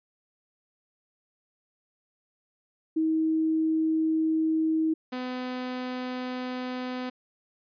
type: tone pair in turn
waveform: sine / sawtooth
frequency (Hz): 318.2 / 252.6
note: D#4 / B3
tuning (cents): +39 / +39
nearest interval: major third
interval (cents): 400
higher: first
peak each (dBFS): -22 / -27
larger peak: first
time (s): 2.96-4.94 / 5.12-7.1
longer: neither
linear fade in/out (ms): 10
effects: resampled to 11025 Hz